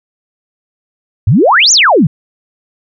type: exponential two-way sweep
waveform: sine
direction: up then down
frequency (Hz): 87.31 to 7250 to 129.1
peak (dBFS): -4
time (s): 1.27-2.07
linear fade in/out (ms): 5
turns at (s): 1.72
effects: none